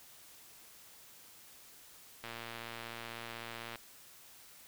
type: click train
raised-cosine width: 0.3 ms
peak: -27 dBFS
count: 177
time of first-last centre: 2.24-3.757 s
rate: 116 Hz
effects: white hiss -57 dBFS RMS until 4.67 s